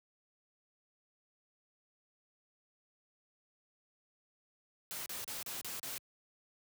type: noise bursts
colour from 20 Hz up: white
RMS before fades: -42 dBFS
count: 6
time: 4.91-5.98 s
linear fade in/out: 0 ms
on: 150 ms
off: 34 ms
effects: high-pass 80 Hz 12 dB/octave